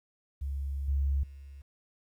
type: tone with level steps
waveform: sine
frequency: 69.3 Hz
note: C#2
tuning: in tune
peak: -31 / -25 / -44 dBFS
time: 0.41-1.62 s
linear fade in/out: 10 ms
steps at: 0.88 / 1.23 s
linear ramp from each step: 5 ms
effects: 11-bit